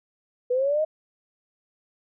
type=linear sweep; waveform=sine; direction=up; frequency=486.4 to 635 Hz; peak=-20 dBFS; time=0.5-0.85 s; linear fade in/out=10 ms; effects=none